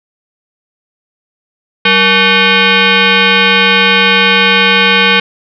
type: tone with frequency modulation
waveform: sine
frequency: 471.1 Hz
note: A#4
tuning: 18 cents sharp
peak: -5 dBFS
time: 1.85-5.2 s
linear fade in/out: 5 ms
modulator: 663 Hz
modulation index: 4.6
effects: none